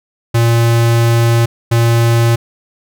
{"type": "tone bursts at uneven times", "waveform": "square", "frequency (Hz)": 116.54, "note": "A#2", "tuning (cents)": 0, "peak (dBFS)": -9, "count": 2, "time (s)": [[0.34, 1.46], [1.71, 2.36]], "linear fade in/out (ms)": 10, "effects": []}